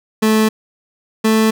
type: tone pair in turn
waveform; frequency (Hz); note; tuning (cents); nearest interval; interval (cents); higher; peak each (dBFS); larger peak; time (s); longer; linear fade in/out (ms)
30% pulse; 217.9 / 219.9; A3 / A3; -17 / -1; unison; 16; second; -8; neither; 0.22-0.49 / 1.24-1.51; neither; 10
effects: none